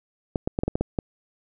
clicks, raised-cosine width 2 ms, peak -10 dBFS, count 8, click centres 0.358 / 0.475 / 0.589 / 0.635 / 0.68 / 0.755 / 0.81 / 0.988 s, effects none

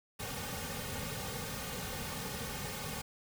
pink noise with comb filter, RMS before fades -40 dBFS, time 0.19-3.02 s, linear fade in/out 10 ms, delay 3 ms, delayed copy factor -0.95, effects none

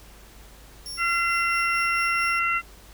sawtooth tone with tremolo, 5490 Hz, F8, 31 cents flat, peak -30 dBFS, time 0.86-2.39 s, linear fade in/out 0 ms, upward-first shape sine, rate 4.5 Hz, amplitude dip 45%
harmonic tone, 683 Hz, F5, 39 cents flat, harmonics 2 / 3 / 4, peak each -24 / -26 / -27 dBFS, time 0.97-2.62 s, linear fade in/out 50 ms
effects added 50 Hz sine -48 dBFS peak until 2.93 s + pink hiss -50 dBFS RMS until 2.93 s

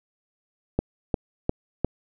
click train, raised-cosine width 2 ms, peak -8 dBFS, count 4, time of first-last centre 0.79-1.846 s, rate 2.84 Hz, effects none

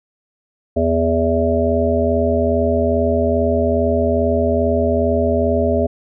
harmonic tone, 82.4 Hz, E2, in tune, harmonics 1 / 3 / 5 / 7 / 8, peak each -20 / -20 / -20 / -20 / -20 dBFS, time 0.76-5.87 s, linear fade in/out 10 ms, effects none

